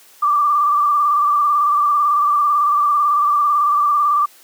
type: tone with vibrato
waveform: sine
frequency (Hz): 1174.7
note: D6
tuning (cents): 0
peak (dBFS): -12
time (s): 0.22-4.26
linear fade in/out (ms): 10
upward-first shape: square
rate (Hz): 18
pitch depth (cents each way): 33
effects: white hiss -47 dBFS RMS until 4.43 s + high-pass 300 Hz 12 dB/octave